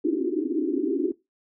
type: band-pass noise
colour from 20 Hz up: pink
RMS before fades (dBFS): -25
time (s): 0.04-1.12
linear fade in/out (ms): 10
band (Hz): 270 to 390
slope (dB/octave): 96
effects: noise-tail reverb RT60 0.2 s tail -18 dB re dry